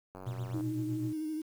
click train, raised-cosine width 1 ms, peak -32 dBFS, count 44, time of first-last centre 0.15-0.608 s, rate 93.8 Hz
triangle tone with tremolo, 120.7 Hz, B2, 39 cents flat, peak -30 dBFS, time 0.26-1.13 s, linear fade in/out 10 ms, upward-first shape triangle, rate 7.9 Hz, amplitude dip 70%
sine tone with vibrato, 311.1 Hz, D#4, in tune, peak -33 dBFS, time 0.54-1.42 s, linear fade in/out 10 ms, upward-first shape sine, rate 12 Hz, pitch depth 30 cents each way
effects 9-bit

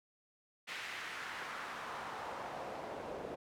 pink noise with band-pass filter sweep, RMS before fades -44 dBFS, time 0.67-3.36 s, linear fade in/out 20 ms, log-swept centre 2300 to 480 Hz, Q 1.5, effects none

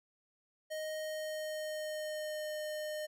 square tone with pitch glide, 622.3 to 610.6 Hz, D#5 to D#5, 0 to -33 cents, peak -38 dBFS, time 0.7-3.07 s, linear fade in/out 20 ms, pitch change -33 cents, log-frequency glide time 0.97-2.53 s, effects none

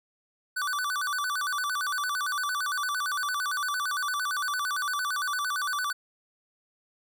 square tone with vibrato, 1318.5 Hz, E6, in tune, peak -28 dBFS, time 0.56-5.93 s, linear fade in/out 10 ms, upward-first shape square, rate 8.8 Hz, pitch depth 220 cents each way, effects none

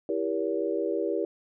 sine chord, E diminished seventh, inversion none, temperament just, 329.6 / 395.6 / 474.7 / 569.6 Hz, E4 / G4 / Bb4 / Db5, 0 / +16 / +31 / +47 cents, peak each -31 / -30 / -31 / -33 dBFS, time 0.09-1.25 s, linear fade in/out 2 ms, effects none

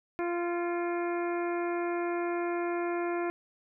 harmonic tone with a mistuned harmonic, 346.3 Hz, F4, 15 cents flat, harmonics 1 / 2 / 3 / 4 / 5 / 6 / 7, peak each -30 / -36 / -40 / -42 / -44 / -46 / -47 dBFS, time 0.19-3.3 s, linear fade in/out 0 ms, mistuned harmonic 6, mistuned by +44 cents, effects none

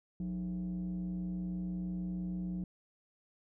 sine tone with frequency modulation, 180.4 Hz, F#3, 44 cents flat, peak -33 dBFS, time 0.2-2.64 s, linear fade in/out 2 ms, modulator 129 Hz, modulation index 0.48, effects tanh soft clip ceiling -32 dBFS

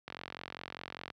click train, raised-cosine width 0.3 ms, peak -24 dBFS, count 47, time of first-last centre 0.08-1.102 s, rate 45 Hz, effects high-pass 80 Hz 12 dB/octave

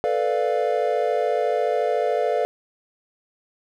triangle chord, B half-diminished seventh, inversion third, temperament equal, 440 / 493.9 / 587.3 / 698.5 Hz, A4 / B4 / D5 / F5, 0 / 0 / 0 / 0 cents, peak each -23 dBFS, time 0.04-2.45 s, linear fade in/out 0 ms, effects none

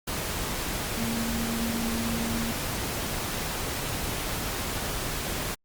sine tone in noise, 229.7 Hz, A#3, 25 cents flat, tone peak -29 dBFS, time 0.97-2.52 s, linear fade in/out 10 ms, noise pink, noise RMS -31 dBFS, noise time 0.07-5.55 s, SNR -1 dB, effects Opus 48 kbps

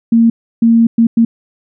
sine tone bursts at uneven times, 229.8 Hz, A#3, 25 cents flat, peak -5 dBFS, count 4, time 0.12-0.3 / 0.62-0.87 / 0.98-1.07 / 1.17-1.25 s, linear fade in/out 5 ms, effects none

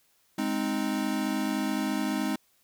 square chord, Ab major, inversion none, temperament equal, 207.7 / 261.6 / 311.1 Hz, Ab3 / C4 / Eb4, 0 / 0 / 0 cents, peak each -32 dBFS, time 0.38-2.36 s, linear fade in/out 5 ms, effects white hiss -67 dBFS RMS until 2.63 s

